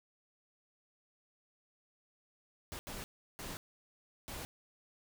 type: noise bursts at uneven times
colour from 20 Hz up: pink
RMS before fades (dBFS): -44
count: 4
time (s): 2.72-2.79 / 2.87-3.04 / 3.39-3.57 / 4.28-4.45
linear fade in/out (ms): 0
effects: none